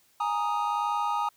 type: chord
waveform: triangle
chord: Ab suspended second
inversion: none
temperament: equal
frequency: 830.6 / 932.3 / 1244.5 Hz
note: Ab5 / Bb5 / Eb6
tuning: 0 / 0 / 0 cents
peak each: -28 dBFS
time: 0.2-1.29 s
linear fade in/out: 5 ms
effects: white hiss -64 dBFS RMS until 1.36 s